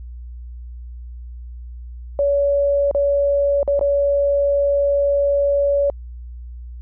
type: tone with dropouts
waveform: sine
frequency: 566 Hz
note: C#5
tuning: 36 cents sharp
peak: -14 dBFS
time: 2.19-5.9 s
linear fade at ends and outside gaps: 1 ms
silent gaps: 2.912-2.948 / 3.63-3.677 / 3.793-3.811 s
effects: added 60 Hz sine -31 dBFS peak until 6.81 s